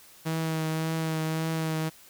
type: tone with vibrato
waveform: sawtooth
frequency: 160 Hz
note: D#3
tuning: 49 cents sharp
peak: -23 dBFS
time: 0.25-1.9 s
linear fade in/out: 20 ms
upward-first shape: triangle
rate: 1.8 Hz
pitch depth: 22 cents each way
effects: white hiss -53 dBFS RMS until 2.09 s